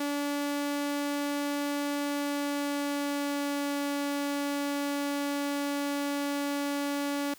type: tone with pitch glide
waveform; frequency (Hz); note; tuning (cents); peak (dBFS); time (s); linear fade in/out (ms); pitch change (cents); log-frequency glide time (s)
sawtooth; 287.5 to 284.9; D4 to C#4; -37 to +48; -25; 0-7.34; 5; -15; 1.97-3.76
effects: white hiss -54 dBFS RMS until 7.38 s